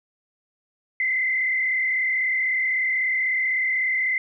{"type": "tone with frequency modulation", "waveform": "sine", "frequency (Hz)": 2055, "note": "C7", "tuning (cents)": -32, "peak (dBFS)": -20, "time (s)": [1, 4.18], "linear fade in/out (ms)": 2, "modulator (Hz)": 36.2, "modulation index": 1.6, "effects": []}